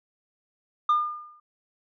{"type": "tone with exponential decay", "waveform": "sine", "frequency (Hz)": 1209, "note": "D6", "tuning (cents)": 50, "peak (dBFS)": -14, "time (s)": [0.89, 1.4], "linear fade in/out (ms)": 5, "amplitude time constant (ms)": 110, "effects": ["tanh soft clip ceiling -16 dBFS"]}